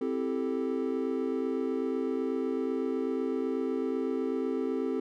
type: chord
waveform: triangle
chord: A minor seventh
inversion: first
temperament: equal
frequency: 261.6 / 329.6 / 392 / 440 Hz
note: C4 / E4 / G4 / A4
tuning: 0 / 0 / 0 / 0 cents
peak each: -30 / -35 / -32 / -32 dBFS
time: 0.01-5 s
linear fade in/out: 5 ms
effects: none